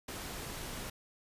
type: noise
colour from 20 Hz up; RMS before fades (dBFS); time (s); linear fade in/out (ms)
pink; -42; 0.08-0.9; 5
effects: resampled to 32000 Hz